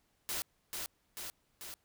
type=noise with echo; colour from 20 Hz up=white; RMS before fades=-37 dBFS; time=0.29-0.42 s; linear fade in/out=0 ms; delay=440 ms; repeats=3; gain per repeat=-3 dB; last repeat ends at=1.74 s; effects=pink hiss -75 dBFS RMS until 1.84 s